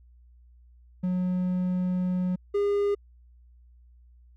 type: tone pair in turn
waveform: triangle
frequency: 181.9 / 406.1 Hz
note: F#3 / G#4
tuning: -29 / -39 cents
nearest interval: octave + major second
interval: 1390 cents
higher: second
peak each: -22 / -20 dBFS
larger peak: second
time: 1.03-2.36 / 2.54-2.95 s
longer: first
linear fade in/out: 10 ms
effects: added 60 Hz sine -52 dBFS peak until 4.36 s